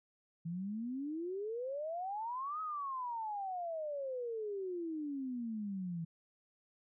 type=exponential two-way sweep; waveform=sine; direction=up then down; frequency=161.7 to 1285 to 161.7 Hz; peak=-37 dBFS; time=0.45-6.05 s; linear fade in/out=10 ms; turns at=2.61 s; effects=none